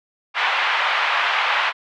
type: band-pass noise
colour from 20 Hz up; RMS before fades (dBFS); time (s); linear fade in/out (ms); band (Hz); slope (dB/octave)
pink; -20; 0.34-1.73; 50; 840 to 3100; 24
effects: none